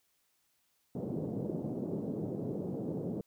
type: band-pass noise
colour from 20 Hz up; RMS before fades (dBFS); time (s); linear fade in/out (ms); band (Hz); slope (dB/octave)
pink; -37; 0.95-3.21; 2; 140 to 490; 24
effects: white hiss -75 dBFS RMS until 3.26 s